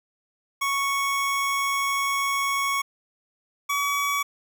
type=tone pair in turn; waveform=25% pulse; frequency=1108.7 / 1135.3 Hz; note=C#6 / C#6; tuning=0 / +41 cents; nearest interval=unison; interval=41 cents; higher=second; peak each=-19 dBFS; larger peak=neither; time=0.61-2.82 / 3.69-4.23 s; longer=first; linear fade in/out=10 ms; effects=10-bit